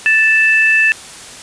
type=tone pair together; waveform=sine; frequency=1760 / 2637 Hz; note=A6 / E7; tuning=0 / 0 cents; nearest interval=perfect fifth; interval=700 cents; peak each=-11 dBFS; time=0.06-0.92 s; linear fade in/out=0 ms; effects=white hiss -33 dBFS RMS until 1.42 s + resampled to 22050 Hz